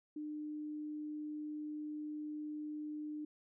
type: tone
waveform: sine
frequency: 301.6 Hz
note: D4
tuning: 46 cents sharp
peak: -40 dBFS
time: 0.16-3.25 s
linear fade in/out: 5 ms
effects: none